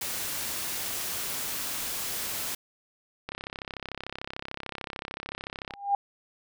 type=noise; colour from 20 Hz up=white; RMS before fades=-33 dBFS; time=0.01-2.55 s; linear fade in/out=5 ms
type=click train; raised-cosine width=0.3 ms; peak=-19 dBFS; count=83; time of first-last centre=3.29-5.738 s; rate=33.5 Hz
type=tone with exponential growth; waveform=sine; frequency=803 Hz; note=G5; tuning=41 cents sharp; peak=-18 dBFS; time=5.7-5.95 s; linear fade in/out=2 ms; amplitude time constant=54 ms
effects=none